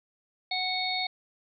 harmonic tone with a mistuned harmonic, 740 Hz, F#5, in tune, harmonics 1 / 3 / 5 / 6, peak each -33 / -33 / -33 / -33 dBFS, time 0.51-1.07 s, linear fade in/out 5 ms, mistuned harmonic 6, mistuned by -37 cents, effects none

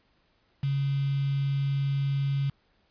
sine tone with quantisation, 138.59 Hz, C#3, in tune, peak -24 dBFS, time 0.63-2.5 s, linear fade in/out 5 ms, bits 7, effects pink hiss -68 dBFS RMS until 2.9 s + resampled to 11025 Hz

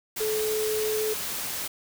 sine tone in noise, 431.5 Hz, A4, 34 cents flat, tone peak -25 dBFS, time 0.2-1.14 s, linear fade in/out 10 ms, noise white, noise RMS -32 dBFS, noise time 0.16-1.68 s, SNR +4 dB, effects none

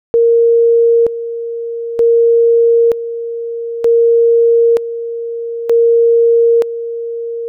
sine tone with tremolo, 464.9 Hz, A#4, 5 cents flat, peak -6 dBFS, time 0.14-7.48 s, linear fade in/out 0 ms, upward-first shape square, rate 0.54 Hz, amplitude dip 75%, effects none

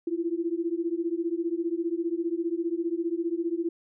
sine beating tone pair, 330.2 / 345.2 Hz, E4 / F4, +3 / -20 cents, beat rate 15 Hz, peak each -29 dBFS, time 0.07-3.69 s, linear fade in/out 5 ms, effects none

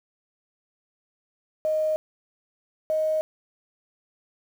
sine tone pair in turn, 622.3 / 625.1 Hz, D#5 / D#5, 0 / +8 cents, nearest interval unison, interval 8 cents, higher second, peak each -21 dBFS, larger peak neither, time 1.65-1.96 / 2.9-3.21 s, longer neither, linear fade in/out 0 ms, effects 8-bit

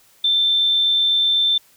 sine tone, 3556 Hz, A7, 18 cents sharp, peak -14 dBFS, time 0.24-1.58 s, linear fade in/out 5 ms, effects white hiss -54 dBFS RMS until 1.76 s

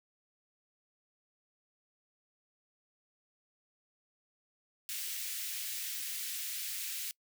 white high-pass noise, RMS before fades -39 dBFS, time 4.89-7.11 s, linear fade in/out 0 ms, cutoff 1900 Hz, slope 24 dB/octave, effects noise-tail reverb RT60 0.1 s tail -24 dB re dry

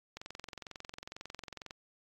click train, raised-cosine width 0.2 ms, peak -26 dBFS, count 35, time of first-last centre 0.17-1.708 s, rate 22.1 Hz, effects AAC 64 kbps

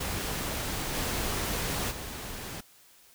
pink noise with level steps, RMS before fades -33 / -31 / -39 dBFS, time 0-2.61 s, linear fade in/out 10 ms, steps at 0.93 / 1.9 s, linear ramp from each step 20 ms, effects white hiss -58 dBFS RMS until 3.14 s

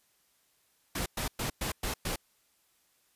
pink noise bursts, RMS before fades -33 dBFS, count 6, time 0.95-2.16 s, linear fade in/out 5 ms, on 110 ms, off 110 ms, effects white hiss -70 dBFS RMS until 3.15 s + resampled to 32000 Hz

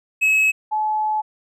triangle / sine tone pair in turn, 2572 / 858.3 Hz, E7 / A5, -43 / -43 cents, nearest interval octave + perfect fifth, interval 1900 cents, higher first, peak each -12 / -18 dBFS, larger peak first, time 0.21-0.52 / 0.71-1.22 s, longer second, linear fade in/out 20 ms, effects none

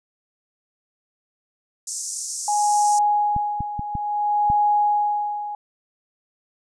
pink band-pass noise, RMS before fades -30 dBFS, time 1.87-2.99 s, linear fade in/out 5 ms, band 5700 to 9100 Hz, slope 48 dB/octave
sine tone with tremolo, 831 Hz, G#5, 1 cent sharp, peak -15 dBFS, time 2.48-5.55 s, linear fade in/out 2 ms, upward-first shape sine, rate 0.57 Hz, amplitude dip 75%
clicks, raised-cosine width 5 ms, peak -16 dBFS, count 5, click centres 3.364 / 3.606 / 3.794 / 3.953 / 4.501 s
effects none

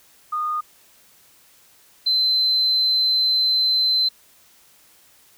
sine tone pair in turn, 1227 / 4070 Hz, D#6 / C8, -25 / -49 cents, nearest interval octave + major sixth, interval 2076 cents, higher second, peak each -21 / -15 dBFS, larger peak second, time 0.32-0.61 / 2.06-4.09 s, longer second, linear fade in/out 10 ms, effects tanh soft clip ceiling -11 dBFS + white hiss -54 dBFS RMS until 5.37 s

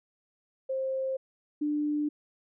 sine tone pair in turn, 529 / 296.9 Hz, C5 / D4, +19 / +19 cents, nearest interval minor seventh, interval 1000 cents, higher first, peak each -28 / -26 dBFS, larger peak second, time 0.69-1.17 / 1.61-2.09 s, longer neither, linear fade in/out 10 ms, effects none

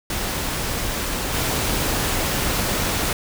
pink noise with level steps, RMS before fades -25 / -22 dBFS, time 0.1-3.13 s, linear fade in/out 2 ms, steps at 1.34 s, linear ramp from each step 2 ms, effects none

